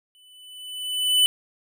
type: tone with exponential growth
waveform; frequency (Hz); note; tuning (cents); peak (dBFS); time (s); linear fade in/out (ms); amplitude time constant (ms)
square; 2996; F#7; +21; -14; 0.15-1.26; 0; 240
effects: none